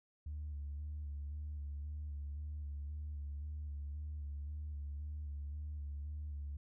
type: tone with vibrato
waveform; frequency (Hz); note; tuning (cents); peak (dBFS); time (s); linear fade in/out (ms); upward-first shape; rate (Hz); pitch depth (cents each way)
sine; 73.42; D2; 0; -39; 0.26-6.57; 5; square; 1.9; 34
effects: tanh soft clip ceiling -37 dBFS